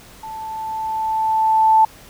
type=tone with level ramp; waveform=sine; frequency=880 Hz; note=A5; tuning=in tune; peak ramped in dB=-29 to -8 dBFS; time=0.23-1.85 s; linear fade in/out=5 ms; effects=pink hiss -44 dBFS RMS until 2.09 s